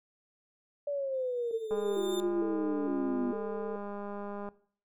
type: exponential sweep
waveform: sine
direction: down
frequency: 582 to 244.2 Hz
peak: -30 dBFS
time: 0.87-3.32 s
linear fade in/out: 5 ms
type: tone with exponential growth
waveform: sawtooth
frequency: 3603 Hz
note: A7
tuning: 40 cents sharp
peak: -35 dBFS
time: 1.14-2.2 s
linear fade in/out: 0 ms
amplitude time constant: 230 ms
type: tone with vibrato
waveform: sine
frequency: 392 Hz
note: G4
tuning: in tune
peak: -34 dBFS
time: 1.51-3.76 s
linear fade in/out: 2 ms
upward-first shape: square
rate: 1.1 Hz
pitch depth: 210 cents each way
type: click train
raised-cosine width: 1 ms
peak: -28 dBFS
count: 565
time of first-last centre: 1.71-4.488 s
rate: 203 Hz
effects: noise-tail reverb RT60 0.5 s tail -19 dB re dry